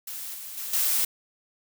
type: noise with level steps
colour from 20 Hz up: blue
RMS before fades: -36 / -39 / -34 / -24 dBFS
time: 0.07-1.05 s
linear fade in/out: 5 ms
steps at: 0.34 / 0.57 / 0.73 s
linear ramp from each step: 5 ms
effects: none